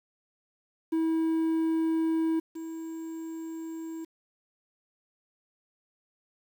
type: tone pair in turn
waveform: triangle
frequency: 323.6 / 324.9 Hz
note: E4 / E4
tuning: -32 / -25 cents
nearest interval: unison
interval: 7 cents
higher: second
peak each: -22 / -33 dBFS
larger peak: first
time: 0.92-2.4 / 2.55-4.05 s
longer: second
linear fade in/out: 10 ms
effects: 9-bit